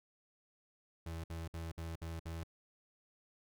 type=tone bursts; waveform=35% pulse; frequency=82.41 Hz; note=E2; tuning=in tune; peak=-39 dBFS; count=6; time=1.06-2.435 s; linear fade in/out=5 ms; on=180 ms; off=59 ms; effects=none